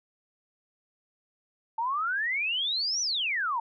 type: exponential two-way sweep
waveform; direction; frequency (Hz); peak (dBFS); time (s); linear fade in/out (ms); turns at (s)
sine; up then down; 883 to 6020 to 883; -26; 1.78-3.6; 5; 3.01
effects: none